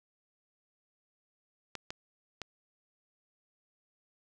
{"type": "clicks", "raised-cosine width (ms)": 0.2, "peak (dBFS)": -21, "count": 3, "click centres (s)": [1.753, 1.905, 2.417], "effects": []}